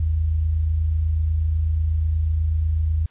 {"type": "tone pair together", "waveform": "sine", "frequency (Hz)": [51.24, 79.4], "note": ["G#1", "D#2"], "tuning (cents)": [-23, 36], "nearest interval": "minor sixth", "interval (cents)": 759, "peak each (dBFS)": [-28, -18], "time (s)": [0, 3.06], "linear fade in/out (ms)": 5, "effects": ["white hiss -58 dBFS RMS until 3.1 s", "resampled to 8000 Hz"]}